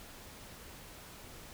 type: silence
effects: pink hiss -51 dBFS RMS until 1.53 s